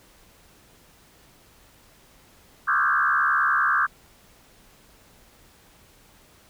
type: tone with frequency modulation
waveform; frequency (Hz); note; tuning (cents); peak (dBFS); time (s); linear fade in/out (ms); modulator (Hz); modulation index
sine; 1375; F6; -27; -18; 2.67-3.87; 20; 70.6; 3.7
effects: pink hiss -55 dBFS RMS until 6.49 s